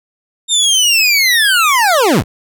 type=linear sweep; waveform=25% pulse; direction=down; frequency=3686 to 34.65 Hz; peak=-5 dBFS; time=0.48-2.24 s; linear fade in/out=50 ms; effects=none